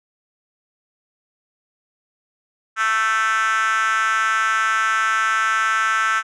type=tone with high-pass filter; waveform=5% pulse; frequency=220.7 Hz; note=A3; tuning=5 cents sharp; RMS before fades=-19 dBFS; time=2.76-6.23 s; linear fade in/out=50 ms; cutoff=1400 Hz; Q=8.9; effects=resampled to 22050 Hz